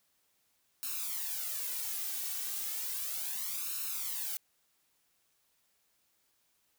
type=noise with flanger; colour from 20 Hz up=blue; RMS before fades=-37 dBFS; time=0.83-4.37 s; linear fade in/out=0 ms; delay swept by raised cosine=0.74 to 2.64 ms; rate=0.34 Hz; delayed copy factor=+0.8; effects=white hiss -74 dBFS RMS until 6.78 s